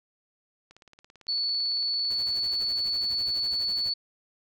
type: click train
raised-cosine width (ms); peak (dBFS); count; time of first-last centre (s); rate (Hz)
0.2; -34; 36; 0.71-2.665; 17.9
type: tone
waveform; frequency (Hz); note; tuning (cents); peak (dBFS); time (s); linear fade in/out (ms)
sine; 4442; C#8; +3; -25; 1.28-3.94; 10
type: noise with tremolo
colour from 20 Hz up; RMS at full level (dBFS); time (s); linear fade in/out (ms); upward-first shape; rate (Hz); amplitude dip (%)
pink; -45; 2.1-3.9; 5; triangle; 12; 95
effects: none